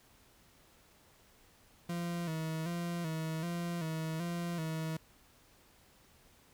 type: tone with vibrato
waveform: 40% pulse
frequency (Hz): 165.8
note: E3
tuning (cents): +10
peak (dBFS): -34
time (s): 1.89-4.97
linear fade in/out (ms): 5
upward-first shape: square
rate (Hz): 1.3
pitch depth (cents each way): 65
effects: pink hiss -64 dBFS RMS until 6.53 s

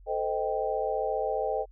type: chord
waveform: sine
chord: A half-diminished seventh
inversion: none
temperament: equal with one note detuned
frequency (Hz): 440 / 514.9 / 622.3 / 784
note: A4 / C5 / Eb5 / G5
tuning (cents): 0 / -28 / 0 / 0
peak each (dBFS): -32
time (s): 0.06-1.66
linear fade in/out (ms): 50
effects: added 45 Hz sine -49 dBFS peak until 1.71 s

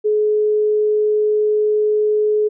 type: tone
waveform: sine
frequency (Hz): 424.2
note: G#4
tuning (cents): +37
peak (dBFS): -13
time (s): 0.04-2.49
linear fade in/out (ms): 20
effects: none

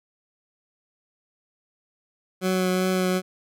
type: tone with vibrato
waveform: 20% pulse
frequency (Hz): 185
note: F#3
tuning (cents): 0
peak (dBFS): -16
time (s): 2.41-3.22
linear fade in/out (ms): 50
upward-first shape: triangle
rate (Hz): 2.6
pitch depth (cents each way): 15
effects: none

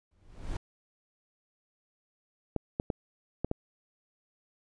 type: noise with exponential growth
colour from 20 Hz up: brown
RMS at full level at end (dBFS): -30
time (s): 0.11-0.57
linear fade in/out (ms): 5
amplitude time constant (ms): 99
type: clicks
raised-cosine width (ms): 2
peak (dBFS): -16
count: 5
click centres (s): 2.563 / 2.799 / 2.902 / 3.446 / 3.514
effects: resampled to 22050 Hz

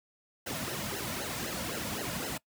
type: noise with flanger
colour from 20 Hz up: pink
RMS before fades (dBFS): -36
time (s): 0.46-2.38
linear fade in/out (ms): 10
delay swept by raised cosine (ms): 0.84 to 2.64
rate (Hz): 3.9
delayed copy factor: -0.85
effects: noise-tail reverb RT60 0.1 s tail -22 dB re dry + high-pass 60 Hz 12 dB/octave

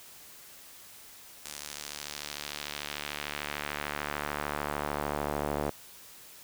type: tone with band-pass filter sweep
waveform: sawtooth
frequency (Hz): 73.42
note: D2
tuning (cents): 0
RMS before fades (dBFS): -36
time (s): 1.45-5.7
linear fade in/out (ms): 0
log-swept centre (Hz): 8100 to 610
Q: 1
effects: white hiss -51 dBFS RMS until 6.43 s

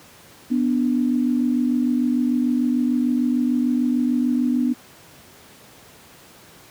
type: tone pair together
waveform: sine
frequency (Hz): 247 / 293.7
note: B3 / D4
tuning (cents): 0 / 0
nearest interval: minor third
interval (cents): 300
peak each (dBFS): -18 / -23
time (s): 0.5-4.74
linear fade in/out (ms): 20
effects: pink hiss -47 dBFS RMS until 6.7 s + high-pass 100 Hz 12 dB/octave

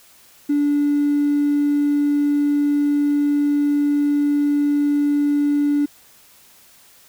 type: tone with hard clipping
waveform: triangle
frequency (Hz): 290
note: D4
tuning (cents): -22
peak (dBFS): -15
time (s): 0.49-5.86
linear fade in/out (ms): 10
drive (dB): 3
effects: white hiss -50 dBFS RMS until 7.08 s

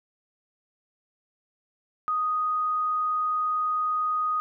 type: tone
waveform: sine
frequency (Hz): 1244.5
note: D#6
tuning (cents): 0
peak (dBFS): -23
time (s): 2.08-4.4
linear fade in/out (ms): 0
effects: none

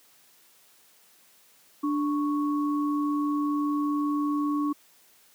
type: tone pair together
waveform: sine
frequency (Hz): 293.7 / 1108.7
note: D4 / C#6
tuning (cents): 0 / 0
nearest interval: octave + major seventh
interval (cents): 2300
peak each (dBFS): -24 / -32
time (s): 1.83-4.73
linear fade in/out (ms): 10
effects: white hiss -59 dBFS RMS until 5.34 s + high-pass 150 Hz 12 dB/octave

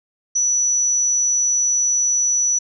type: tone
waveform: sine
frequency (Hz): 5920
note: F#8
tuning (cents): 0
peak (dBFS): -15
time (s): 0.35-2.59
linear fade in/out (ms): 10
effects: none

